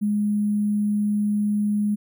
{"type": "tone with sample-and-hold", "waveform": "sine", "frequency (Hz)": 207.7, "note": "G#3", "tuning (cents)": 0, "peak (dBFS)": -19, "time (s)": [0.01, 1.96], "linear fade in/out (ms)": 20, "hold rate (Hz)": 11025, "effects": []}